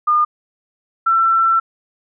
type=tone pair in turn; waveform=sine; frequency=1214 / 1342.5 Hz; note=D#6 / E6; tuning=-43 / +31 cents; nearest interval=major second; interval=174 cents; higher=second; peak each=-11 dBFS; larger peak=neither; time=0.07-0.25 / 1.06-1.6 s; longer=second; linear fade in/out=10 ms; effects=none